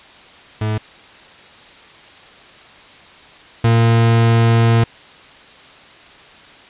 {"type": "tone pair in turn", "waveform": "40% pulse", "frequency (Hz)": [107.8, 115.16], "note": ["A2", "A#2"], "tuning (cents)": [-35, -21], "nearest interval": "minor second", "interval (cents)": 114, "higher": "second", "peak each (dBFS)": [-16, -9], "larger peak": "second", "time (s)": [[0.61, 0.78], [3.64, 4.84]], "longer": "second", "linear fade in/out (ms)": 5, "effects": ["white hiss -42 dBFS RMS until 6.69 s", "resampled to 8000 Hz"]}